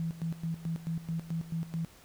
sine tone with tremolo, 164.6 Hz, E3, 2 cents flat, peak -30 dBFS, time 0-1.85 s, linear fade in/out 0 ms, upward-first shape square, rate 4.6 Hz, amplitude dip 80%, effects pink hiss -57 dBFS RMS until 2.04 s

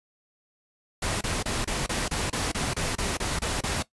pink noise bursts, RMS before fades -28 dBFS, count 13, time 1.02-3.826 s, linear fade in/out 5 ms, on 190 ms, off 28 ms, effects noise-tail reverb RT60 0.1 s tail -17 dB re dry + resampled to 24000 Hz

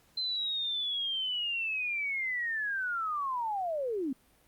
sine linear sweep, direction down, 4099 to 247.1 Hz, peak -30 dBFS, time 0.17-4.13 s, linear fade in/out 5 ms, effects pink hiss -65 dBFS RMS until 4.47 s + Opus 48 kbps

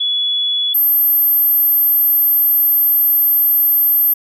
sine tone pair in turn, 3400 / 12922 Hz, G#7 / G#9, +40 / -49 cents, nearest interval octave + major seventh, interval 2311 cents, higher second, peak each -14 / -10 dBFS, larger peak second, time 0-0.74 / 0.74-4.14 s, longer second, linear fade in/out 10 ms, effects none

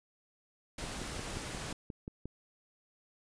pink noise, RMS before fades -41 dBFS, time 0.78-1.73 s, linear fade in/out 5 ms
click train, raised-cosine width 3 ms, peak -28 dBFS, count 9, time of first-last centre 0.84-2.256 s, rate 5.65 Hz
effects resampled to 22050 Hz

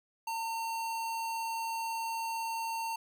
square tone, 909 Hz, A#5, 44 cents flat, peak -34 dBFS, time 0.27-2.96 s, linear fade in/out 5 ms, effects none

